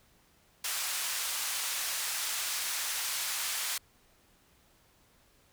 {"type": "band-pass noise", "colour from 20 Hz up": "white", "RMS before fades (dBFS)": -34, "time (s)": [0.64, 3.78], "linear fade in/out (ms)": 5, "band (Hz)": [980, 11000], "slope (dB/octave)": 12, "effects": ["pink hiss -65 dBFS RMS until 5.52 s"]}